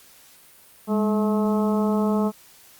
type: harmonic tone with a mistuned harmonic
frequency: 215 Hz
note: A3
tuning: 40 cents flat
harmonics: 1 / 2 / 3 / 4 / 5 / 6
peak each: -20 / -26 / -30 / -32 / -34 / -36 dBFS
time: 0.87-2.32 s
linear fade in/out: 50 ms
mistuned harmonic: 1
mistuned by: -67 cents
effects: white hiss -51 dBFS RMS until 2.79 s + Opus 48 kbps